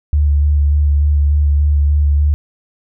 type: tone with vibrato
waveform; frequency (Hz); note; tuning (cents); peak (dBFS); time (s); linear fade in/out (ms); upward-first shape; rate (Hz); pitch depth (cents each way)
sine; 73; D2; -10; -9; 0.13-2.34; 0; square; 3.4; 17
effects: none